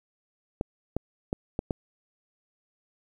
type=clicks; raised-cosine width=2 ms; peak=-14 dBFS; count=5; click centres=0.611 / 0.966 / 1.329 / 1.591 / 1.708 s; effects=9-bit